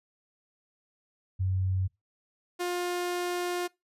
sine / sawtooth tone pair in turn, 93.9 / 354.5 Hz, F#2 / F4, +26 / +26 cents, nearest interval octave + major seventh, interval 2300 cents, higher second, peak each -25 dBFS, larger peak neither, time 1.39-1.88 / 2.59-3.68 s, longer second, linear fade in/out 20 ms, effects noise-tail reverb RT60 0.2 s tail -23 dB re dry + resampled to 32000 Hz

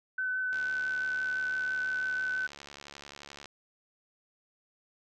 sine tone with vibrato, 1513 Hz, F#6, 38 cents sharp, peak -29 dBFS, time 0.18-2.47 s, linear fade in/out 5 ms, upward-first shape triangle, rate 6 Hz, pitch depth 12 cents each way
click train, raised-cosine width 0.2 ms, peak -28 dBFS, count 210, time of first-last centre 0.53-3.457 s, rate 71.4 Hz
effects none

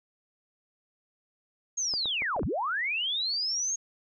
sine linear two-way sweep, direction down then up, 6620 to 41.2 to 6620 Hz, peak -27 dBFS, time 1.77-3.76 s, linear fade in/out 10 ms, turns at 2.44 s
clicks, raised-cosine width 1 ms, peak -26 dBFS, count 6, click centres 1.938 / 2.057 / 2.221 / 2.364 / 2.394 / 2.432 s
effects none

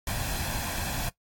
pink noise with comb filter, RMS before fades -31 dBFS, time 0.07-1.09 s, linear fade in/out 2 ms, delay 1.2 ms, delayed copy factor +0.6, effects noise-tail reverb RT60 0.1 s tail -17 dB re dry + AAC 64 kbps

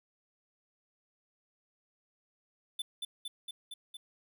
square tone with echo, 3520 Hz, A7, in tune, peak -34 dBFS, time 2.79-2.82 s, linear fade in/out 5 ms, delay 230 ms, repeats 5, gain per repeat -2 dB, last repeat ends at 3.97 s, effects none

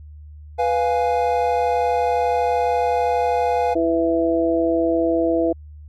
triangle chord, F diminished, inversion second, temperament equal, 493.9 / 698.5 / 830.6 Hz, Cb5 / F5 / Ab5, 0 / 0 / 0 cents, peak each -19 / -19 / -20 dBFS, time 0.58-3.75 s, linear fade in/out 20 ms
harmonic tone, 165.7 Hz, E3, 9 cents sharp, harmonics 2 / 3 / 4, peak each -19 / -22 / -21 dBFS, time 3.75-5.53 s, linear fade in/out 10 ms
effects added 75 Hz sine -37 dBFS peak until 5.88 s

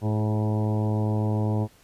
harmonic tone with a mistuned harmonic, 107.4 Hz, A2, 41 cents flat, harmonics 1 / 2 / 3 / 4 / 5 / 6 / 7 / 8 / 9, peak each -23 / -29 / -33 / -35 / -37 / -39 / -40 / -41 / -42 dBFS, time 0.01-1.68 s, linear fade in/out 50 ms, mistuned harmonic 4, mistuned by -31 cents, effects pink hiss -57 dBFS RMS until 1.83 s + resampled to 32000 Hz

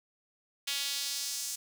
sawtooth tone with high-pass filter sweep, 280.5 Hz, C#4, 21 cents sharp, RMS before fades -35 dBFS, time 0.67-1.56 s, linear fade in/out 10 ms, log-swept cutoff 3200 to 6700 Hz, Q 1.6, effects 9-bit

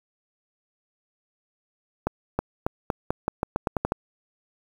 accelerating click train, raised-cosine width 1 ms, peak -9 dBFS, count 12, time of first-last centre 2.07-3.921 s, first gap 320 ms, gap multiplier 0.86, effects 7-bit

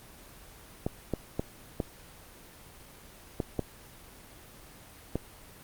clicks, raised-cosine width 2 ms, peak -15 dBFS, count 7, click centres 0.865 / 1.137 / 1.395 / 1.802 / 3.402 / 3.593 / 5.156 s, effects pink hiss -51 dBFS RMS until 5.63 s + Opus 24 kbps

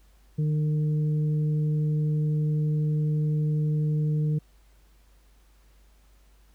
harmonic tone, 152 Hz, D#3, 40 cents flat, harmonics 1 / 2 / 3, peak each -22 / -40 / -39 dBFS, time 0.38-4.39 s, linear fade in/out 10 ms, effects added 50 Hz sine -55 dBFS peak until 6.54 s + pink hiss -65 dBFS RMS until 6.54 s

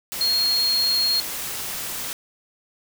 sine tone in noise, 4271 Hz, C8, 35 cents sharp, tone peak -18 dBFS, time 0.21-1.2 s, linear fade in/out 0 ms, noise white, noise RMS -30 dBFS, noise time 0.12-2.13 s, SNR +9 dB, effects none

